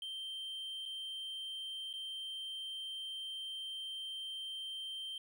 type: tone with dropouts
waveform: triangle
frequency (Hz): 3136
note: G7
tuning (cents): 0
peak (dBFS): -39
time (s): 0.02-5.18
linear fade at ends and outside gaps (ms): 2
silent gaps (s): 0.855-0.859 / 1.93-1.937
effects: none